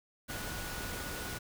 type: tone in noise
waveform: sine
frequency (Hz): 1462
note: F#6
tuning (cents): -21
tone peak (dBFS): -46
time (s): 0.28-1.39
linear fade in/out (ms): 20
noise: pink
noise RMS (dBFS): -40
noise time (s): 0.28-1.39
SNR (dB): -9
effects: none